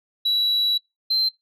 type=tone pair in turn; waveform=sine; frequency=3919 / 4116 Hz; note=B7 / C8; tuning=-14 / -29 cents; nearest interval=minor second; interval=85 cents; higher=second; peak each=-16 dBFS; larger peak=neither; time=0.25-0.78 / 1.1-1.29 s; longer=first; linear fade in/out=10 ms; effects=noise-tail reverb RT60 0.2 s tail -24 dB re dry + tanh soft clip ceiling -16 dBFS